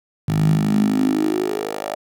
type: tone with high-pass filter sweep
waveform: 10% pulse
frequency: 51.91 Hz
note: G#1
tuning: in tune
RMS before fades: -19 dBFS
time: 0.28-1.95 s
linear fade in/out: 5 ms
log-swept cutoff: 130 to 600 Hz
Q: 7.3
effects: none